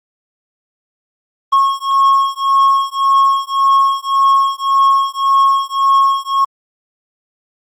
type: beating tone pair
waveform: triangle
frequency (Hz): 1091 / 1092.8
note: C#6 / C#6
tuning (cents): -28 / -25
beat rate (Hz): 1.8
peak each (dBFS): -11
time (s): 1.52-6.45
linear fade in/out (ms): 10
effects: Opus 24 kbps